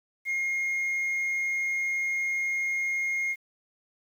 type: tone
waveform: sine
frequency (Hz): 2139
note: C7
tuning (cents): +38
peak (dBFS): -23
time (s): 0.25-3.36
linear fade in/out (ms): 50
effects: tanh soft clip ceiling -25 dBFS + 9-bit